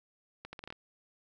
accelerating click train, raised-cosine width 0.3 ms, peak -27 dBFS, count 7, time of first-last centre 0.45-0.725 s, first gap 80 ms, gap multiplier 0.77, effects none

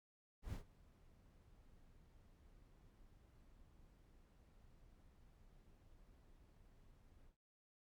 brown noise with ADSR envelope, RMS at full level -44 dBFS, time 0.42-7.37 s, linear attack 110 ms, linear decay 100 ms, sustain -22 dB, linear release 110 ms, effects noise-tail reverb RT60 0.2 s tail -23 dB re dry + MP3 96 kbps

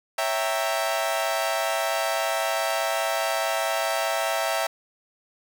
sawtooth chord, C# diminished seventh, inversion none, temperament equal with one note detuned, 554.4 / 659.3 / 784 / 922.7 Hz, C#5 / E5 / G5 / Bb5, 0 / 0 / 0 / -18 cents, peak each -28 / -22 / -26 / -28 dBFS, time 0.18-4.67 s, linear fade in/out 5 ms, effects none

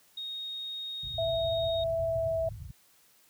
sine tone, 3729 Hz, A#7, in tune, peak -35 dBFS, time 0.17-1.84 s, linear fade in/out 5 ms
white low-pass noise, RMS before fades -39 dBFS, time 1.03-2.71 s, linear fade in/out 5 ms, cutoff 130 Hz, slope 48 dB/octave
sine tone with pitch glide, 659.3 to 654 Hz, E5 to E5, 0 to -14 cents, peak -27 dBFS, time 1.18-2.49 s, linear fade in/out 5 ms, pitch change -14 cents, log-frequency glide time 2.04-2.35 s
effects white hiss -63 dBFS RMS until 3.29 s + high-pass 60 Hz 12 dB/octave

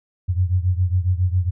sine beating tone pair, 88.7 / 96 Hz, F2 / G2, +27 / -36 cents, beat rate 7.3 Hz, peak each -18 / -21 dBFS, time 0.28-1.51 s, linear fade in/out 20 ms, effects none

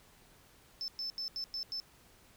sine tone bursts at uneven times, 5274 Hz, E8, in tune, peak -34 dBFS, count 6, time 0.81-0.88 / 0.99-1.1 / 1.18-1.28 / 1.36-1.44 / 1.54-1.63 / 1.72-1.8 s, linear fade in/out 0 ms, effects tanh soft clip ceiling -33 dBFS + pink hiss -62 dBFS RMS until 2.36 s

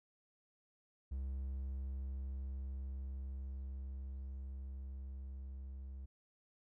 triangle tone with level ramp, 66.6 Hz, C2, 31 cents sharp, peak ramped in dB -36 to -43 dBFS, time 1.11-6.06 s, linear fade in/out 10 ms, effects none

